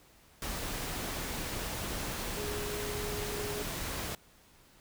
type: tone in noise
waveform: sine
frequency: 415.3 Hz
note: G#4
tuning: in tune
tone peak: -38 dBFS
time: 2.37-3.62 s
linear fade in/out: 2 ms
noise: pink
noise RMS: -37 dBFS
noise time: 0.42-4.15 s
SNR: -4 dB
effects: pink hiss -61 dBFS RMS until 4.8 s